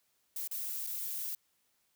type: noise with dropouts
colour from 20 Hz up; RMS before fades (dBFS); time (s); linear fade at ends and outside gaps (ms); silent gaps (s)
violet; -38; 0.36-1.35; 2; 0.476-0.512 / 0.866-0.871
effects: white hiss -75 dBFS RMS until 1.95 s